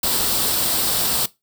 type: noise with comb filter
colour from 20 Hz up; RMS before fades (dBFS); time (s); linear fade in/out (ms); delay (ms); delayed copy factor
white; -20; 0.03-1.26; 5; 0.23; +0.5
effects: noise-tail reverb RT60 0.2 s tail -19 dB re dry

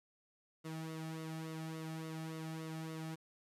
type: tone with flanger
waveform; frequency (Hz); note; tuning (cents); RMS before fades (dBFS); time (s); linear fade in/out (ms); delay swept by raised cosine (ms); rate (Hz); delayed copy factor
sawtooth; 160; D#3; +49; -44; 0.64-3.16; 20; 1.2 to 2.01; 3.5; -0.7
effects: resampled to 32000 Hz + 12-bit

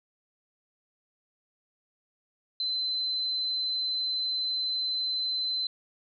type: tone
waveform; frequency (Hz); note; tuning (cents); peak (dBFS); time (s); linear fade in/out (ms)
sine; 4058; B7; +46; -27; 2.6-5.67; 2
effects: none

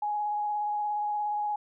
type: tone with vibrato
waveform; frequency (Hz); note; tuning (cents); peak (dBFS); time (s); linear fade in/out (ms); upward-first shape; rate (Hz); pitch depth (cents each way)
sine; 835; G#5; +9; -27; 0.02-1.56; 5; square; 17; 11
effects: none

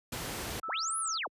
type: noise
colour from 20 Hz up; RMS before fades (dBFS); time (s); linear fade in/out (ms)
pink; -37; 0.12-0.6; 5
type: tone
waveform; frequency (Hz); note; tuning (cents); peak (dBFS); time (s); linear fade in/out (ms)
sine; 1313; E6; -7; -35; 0.63-1.18; 5
type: linear two-way sweep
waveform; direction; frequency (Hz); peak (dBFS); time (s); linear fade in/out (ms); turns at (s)
sine; up then down; 94.5 to 10670 to 136; -32; 0.68-1.28; 20; 0.98
effects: high-pass 60 Hz 12 dB/octave + resampled to 32000 Hz

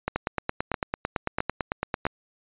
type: two click trains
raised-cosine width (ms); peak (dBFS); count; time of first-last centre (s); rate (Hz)
0.5; -10 / -10; 4 / 18; 0.08-2.067 / 0.16-2.053; 1.51 / 8.98
effects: resampled to 8000 Hz

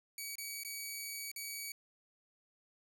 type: tone with dropouts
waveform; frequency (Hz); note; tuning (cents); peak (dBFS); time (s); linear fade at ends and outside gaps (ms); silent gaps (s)
10% pulse; 2267; C#7; +38; -32; 0.18-1.72; 2; 0.355-0.382 / 0.635-0.648 / 1.316-1.361
effects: none

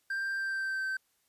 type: tone with pitch glide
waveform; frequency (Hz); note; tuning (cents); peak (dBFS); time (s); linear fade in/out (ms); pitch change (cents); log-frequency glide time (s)
triangle; 1581 to 1548.5; G6 to G6; +14 to -22; -29; 0.1-0.97; 5; -36; 0.34-0.85
effects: white hiss -73 dBFS RMS until 1.28 s + resampled to 32000 Hz

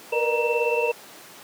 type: tone cluster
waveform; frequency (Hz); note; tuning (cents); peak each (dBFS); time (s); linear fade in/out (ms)
sine; 467.2 / 485.2 / 602 / 939 / 2674; A#4 / B4 / D5 / A#5 / E7; +4 / -31 / +43 / +12 / +24; -23 / -26 / -29 / -29 / -27; 0.12-0.92; 10
effects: pink hiss -44 dBFS RMS until 1.43 s + high-pass 300 Hz 12 dB/octave

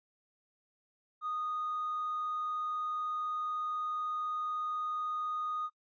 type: tone with hard clipping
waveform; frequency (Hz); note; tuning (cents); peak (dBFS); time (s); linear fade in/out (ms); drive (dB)
triangle; 1237; D#6; -10; -33; 1.21-5.7; 50; 2
effects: noise-tail reverb RT60 0.1 s tail -19 dB re dry + resampled to 16000 Hz

